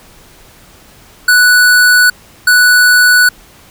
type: tone pair in turn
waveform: square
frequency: 1480 / 1480 Hz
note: F#6 / F#6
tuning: 0 / 0 cents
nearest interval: unison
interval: 0 cents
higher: neither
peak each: -5 dBFS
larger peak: neither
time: 1.28-2.1 / 2.47-3.29 s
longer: neither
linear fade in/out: 5 ms
effects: pink hiss -41 dBFS RMS until 3.7 s